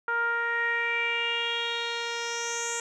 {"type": "tone with low-pass filter sweep", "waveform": "10% pulse", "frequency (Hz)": 468.1, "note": "A#4", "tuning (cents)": 7, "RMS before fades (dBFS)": -29, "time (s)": [0.08, 2.8], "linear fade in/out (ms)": 2, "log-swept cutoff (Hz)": [1300, 7400], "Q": 4.9, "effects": []}